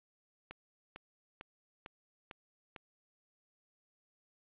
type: click train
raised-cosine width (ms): 0.3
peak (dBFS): -29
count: 6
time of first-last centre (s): 0.51-2.762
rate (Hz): 2.22
effects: resampled to 8000 Hz + 10-bit